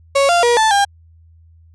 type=tone with pitch steps; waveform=35% pulse; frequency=554 / 694 / 477.9 / 878 / 803 Hz; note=C#5 / F5 / A#4 / A5 / G5; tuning=-1 / -11 / +43 / -4 / +41 cents; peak=-9 dBFS; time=0.15-0.85 s; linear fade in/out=10 ms; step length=140 ms; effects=added 82 Hz sine -44 dBFS peak until 1.74 s + resampled to 22050 Hz